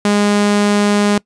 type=tone; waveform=sawtooth; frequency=205.6 Hz; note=G#3; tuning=17 cents flat; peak=-7 dBFS; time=0.05-1.18 s; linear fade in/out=2 ms; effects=noise-tail reverb RT60 0.1 s tail -23 dB re dry + resampled to 22050 Hz